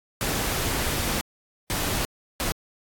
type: noise bursts at uneven times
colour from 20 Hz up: pink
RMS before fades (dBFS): -26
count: 3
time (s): 0.21-1.21 / 1.7-2.05 / 2.4-2.52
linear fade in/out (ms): 0
effects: AAC 64 kbps